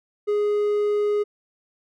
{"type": "tone", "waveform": "triangle", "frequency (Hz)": 415.3, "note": "G#4", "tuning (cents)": 0, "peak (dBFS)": -17, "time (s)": [0.27, 1.24], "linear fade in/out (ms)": 20, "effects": []}